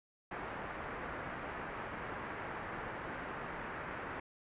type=low-pass noise; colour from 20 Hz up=white; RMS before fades=-43 dBFS; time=0.31-4.2 s; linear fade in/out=5 ms; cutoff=1800 Hz; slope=24 dB/octave; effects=resampled to 8000 Hz